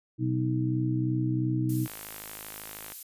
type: harmonic tone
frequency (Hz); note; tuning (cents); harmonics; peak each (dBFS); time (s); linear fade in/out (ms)
62.9; B1; +32; 2 / 3 / 4 / 5; -27 / -37 / -37 / -29; 0.18-1.88; 50
type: noise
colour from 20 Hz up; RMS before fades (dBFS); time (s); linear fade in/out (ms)
violet; -39; 1.69-3.03; 5
type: click train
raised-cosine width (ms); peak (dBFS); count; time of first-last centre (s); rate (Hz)
0.3; -25; 57; 1.86-2.921; 52.8
effects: resampled to 32000 Hz